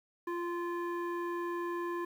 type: tone with low-pass filter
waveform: square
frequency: 346.5 Hz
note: F4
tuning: 14 cents flat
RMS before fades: -36 dBFS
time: 0.27-2.05 s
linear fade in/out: 5 ms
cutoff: 1400 Hz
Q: 3.3
effects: 10-bit

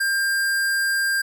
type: tone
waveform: square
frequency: 1596 Hz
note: G6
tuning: 31 cents sharp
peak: -20 dBFS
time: 0-1.22 s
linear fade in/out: 10 ms
effects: none

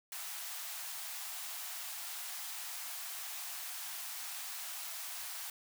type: high-pass noise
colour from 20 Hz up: white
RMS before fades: -43 dBFS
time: 0.12-5.5 s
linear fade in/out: 2 ms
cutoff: 650 Hz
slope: 96 dB/octave
effects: none

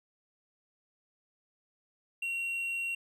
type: tone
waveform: triangle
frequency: 2743 Hz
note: F7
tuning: 32 cents flat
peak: -30 dBFS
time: 2.22-2.95 s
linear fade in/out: 5 ms
effects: none

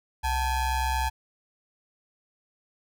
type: ring-modulated tone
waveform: square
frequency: 409.3 Hz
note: G#4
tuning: 25 cents flat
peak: -22 dBFS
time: 0.23-1.1 s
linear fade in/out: 20 ms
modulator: 474 Hz
effects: none

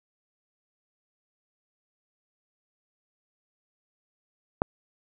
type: click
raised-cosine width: 1 ms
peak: -8 dBFS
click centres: 4.619 s
effects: none

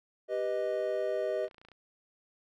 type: chord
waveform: triangle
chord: G augmented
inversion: none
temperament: equal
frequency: 392 / 493.9 / 622.3 Hz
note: G4 / B4 / D#5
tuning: 0 / 0 / 0 cents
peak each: -33 / -33 / -30 dBFS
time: 0.28-1.49 s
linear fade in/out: 50 ms
type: clicks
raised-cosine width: 0.3 ms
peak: -38 dBFS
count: 9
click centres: 1.445 / 1.481 / 1.512 / 1.545 / 1.582 / 1.615 / 1.65 / 1.686 / 1.717 s
effects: none

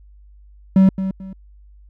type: tone with echo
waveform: triangle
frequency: 191 Hz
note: G3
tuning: 45 cents flat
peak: -6 dBFS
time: 0.76-0.89 s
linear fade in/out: 2 ms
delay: 220 ms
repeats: 2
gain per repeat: -11 dB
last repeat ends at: 1.33 s
effects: added 50 Hz sine -43 dBFS peak until 1.89 s

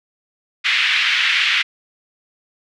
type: band-pass noise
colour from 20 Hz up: white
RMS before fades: -17 dBFS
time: 0.64-1.63 s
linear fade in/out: 20 ms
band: 1700 to 3100 Hz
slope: 24 dB/octave
effects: none

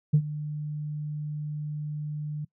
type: tone with ADSR envelope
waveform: sine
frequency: 150 Hz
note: D3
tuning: 37 cents sharp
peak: -13 dBFS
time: 0.13-2.45 s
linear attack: 14 ms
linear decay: 68 ms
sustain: -17 dB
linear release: 8 ms
effects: noise-tail reverb RT60 0.1 s tail -23 dB re dry + tanh soft clip ceiling -12 dBFS

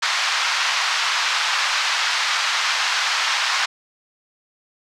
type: band-pass noise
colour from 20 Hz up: pink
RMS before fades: -21 dBFS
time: 0.02-3.66 s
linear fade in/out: 10 ms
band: 1000 to 5700 Hz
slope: 24 dB/octave
effects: none

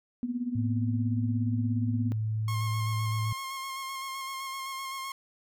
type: tone with tremolo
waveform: sine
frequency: 244 Hz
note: B3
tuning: 21 cents flat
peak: -26 dBFS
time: 0.23-2.12 s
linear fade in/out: 0 ms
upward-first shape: sine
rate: 17 Hz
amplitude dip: 75%
type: tone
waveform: sine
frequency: 109.1 Hz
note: A2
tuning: 14 cents flat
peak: -27 dBFS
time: 0.55-3.33 s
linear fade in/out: 5 ms
type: tone with vibrato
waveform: sawtooth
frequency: 1074 Hz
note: C6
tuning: 45 cents sharp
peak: -31 dBFS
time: 2.48-5.12 s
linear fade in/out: 2 ms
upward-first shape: square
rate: 7.8 Hz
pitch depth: 19 cents each way
effects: none

